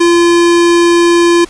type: tone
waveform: square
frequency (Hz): 343.4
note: F4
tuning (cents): -29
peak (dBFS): -6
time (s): 0-1.45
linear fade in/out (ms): 10
effects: pink hiss -36 dBFS RMS until 1.49 s + resampled to 22050 Hz